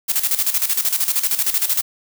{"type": "noise with tremolo", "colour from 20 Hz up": "blue", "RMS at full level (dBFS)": -17, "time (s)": [0.08, 1.82], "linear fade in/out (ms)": 20, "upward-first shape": "square", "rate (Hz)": 13, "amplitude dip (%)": 70, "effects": []}